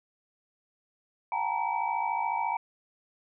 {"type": "tone cluster", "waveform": "sine", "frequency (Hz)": [728, 798, 893, 947, 2299], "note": ["F#5", "G5", "A5", "A#5", "D7"], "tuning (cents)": [-28, 31, 25, 27, -37], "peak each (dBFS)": [-39, -34, -31, -31, -39], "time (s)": [1.32, 2.57], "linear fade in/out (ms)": 2, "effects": []}